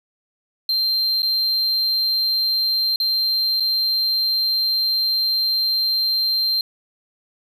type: tone with dropouts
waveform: triangle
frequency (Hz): 4155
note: C8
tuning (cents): -13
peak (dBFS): -16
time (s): 0.69-6.61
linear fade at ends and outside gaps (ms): 2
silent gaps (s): 1.221-1.229 / 2.96-3 / 3.599-3.604
effects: none